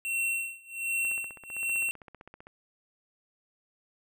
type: tone with tremolo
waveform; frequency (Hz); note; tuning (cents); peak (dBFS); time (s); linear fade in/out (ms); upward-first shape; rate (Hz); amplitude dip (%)
square; 2719; F7; -47; -27; 0.05-1.91; 0; sine; 1.3; 95
type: click train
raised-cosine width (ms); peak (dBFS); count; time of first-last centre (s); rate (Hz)
0.5; -32; 23; 1.05-2.469; 15.5
effects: none